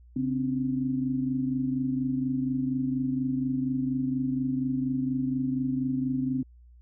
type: tone cluster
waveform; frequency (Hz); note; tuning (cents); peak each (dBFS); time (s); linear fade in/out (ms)
sine; 136.1 / 258.3 / 282.5; C#3 / C4 / C#4; -31 / -22 / +33; -34 / -26 / -35; 0.16-6.43; 5
effects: added 60 Hz sine -50 dBFS peak until 6.81 s